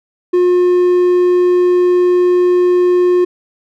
triangle tone, 358.1 Hz, F4, 43 cents sharp, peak -6 dBFS, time 0.33-3.25 s, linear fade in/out 10 ms, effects none

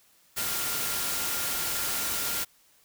sine tone in noise, 1396.9 Hz, F6, in tune, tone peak -41 dBFS, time 0.36-2.45 s, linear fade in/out 20 ms, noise white, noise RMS -30 dBFS, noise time 0.36-2.45 s, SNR -14 dB, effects white hiss -62 dBFS RMS until 2.84 s

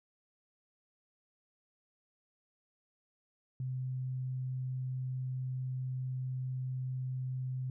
sine tone, 128.9 Hz, C3, 26 cents flat, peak -34 dBFS, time 3.6-7.7 s, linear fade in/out 2 ms, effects none

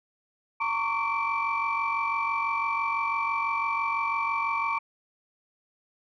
sine tone cluster, 915 / 1104 / 1150 / 2336 Hz, A#5 / C#6 / D6 / D7, -32 / -7 / -37 / -10 cents, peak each -30 dBFS, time 0.6-4.79 s, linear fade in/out 10 ms, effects tanh soft clip ceiling -17 dBFS

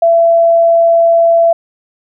sine tone, 671 Hz, E5, 31 cents sharp, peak -5 dBFS, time 0.02-1.53 s, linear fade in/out 5 ms, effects none

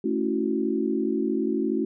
sine chord, F# minor seventh, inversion first, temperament equal, 220 / 277.2 / 329.6 / 370 Hz, A3 / C#4 / E4 / F#4, 0 / 0 / 0 / 0 cents, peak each -28 dBFS, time 0.04-1.85 s, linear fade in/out 5 ms, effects none

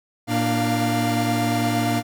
45% pulse tone cluster, 114.4 / 235.2 / 297.3 / 697 Hz, A#2 / A#3 / D4 / F5, -32 / +16 / +21 / -4 cents, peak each -25 dBFS, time 0.27-2.03 s, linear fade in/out 50 ms, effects none

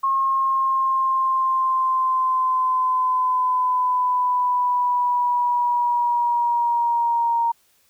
sine linear sweep, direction down, 1080 to 930 Hz, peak -17 dBFS, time 0.03-7.52 s, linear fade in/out 10 ms, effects white hiss -61 dBFS RMS until 7.89 s

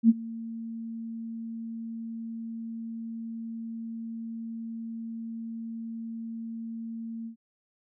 sine tone with ADSR envelope, 227.6 Hz, A#3, 41 cents flat, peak -12 dBFS, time 0.03-7.36 s, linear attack 62 ms, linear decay 32 ms, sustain -22 dB, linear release 98 ms, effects none

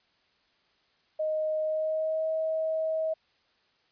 sine tone with pitch glide, 622.3 to 637.2 Hz, D#5 to D#5, 0 to +41 cents, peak -26 dBFS, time 1.19-3.14 s, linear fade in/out 10 ms, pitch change +41 cents, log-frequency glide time 1.62-2.29 s, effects white hiss -68 dBFS RMS until 3.91 s + resampled to 11025 Hz

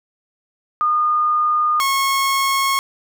sine / sawtooth tone pair in turn, 1221 / 1090.9 Hz, D#6 / C#6, -33 / -28 cents, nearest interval major second, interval 195 cents, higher first, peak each -14 / -12 dBFS, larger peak second, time 0.81-1.8 / 1.8-2.79 s, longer neither, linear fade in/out 0 ms, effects none

